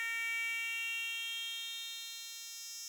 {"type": "tone with high-pass filter sweep", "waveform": "10% pulse", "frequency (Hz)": 458.9, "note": "A#4", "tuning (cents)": -27, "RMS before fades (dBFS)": -40, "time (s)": [0, 2.88], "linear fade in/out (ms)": 0, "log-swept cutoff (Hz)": [2000, 5300], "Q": 5.7, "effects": []}